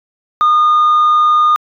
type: tone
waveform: sine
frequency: 1222 Hz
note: D#6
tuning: 32 cents flat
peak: -5 dBFS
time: 0.41-1.56 s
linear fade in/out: 0 ms
effects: tanh soft clip ceiling -6 dBFS